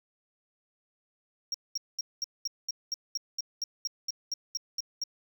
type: tone bursts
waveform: triangle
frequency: 5588 Hz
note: F8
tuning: in tune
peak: -28 dBFS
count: 16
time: 1.52-5.038 s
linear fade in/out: 2 ms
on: 23 ms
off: 210 ms
effects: none